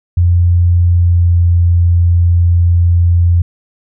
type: tone with pitch glide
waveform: sine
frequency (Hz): 87.31 to 86.51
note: F2 to F2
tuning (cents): 0 to -16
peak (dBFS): -6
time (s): 0.17-3.42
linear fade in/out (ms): 5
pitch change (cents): -16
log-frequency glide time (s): 0.91-1.38
effects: none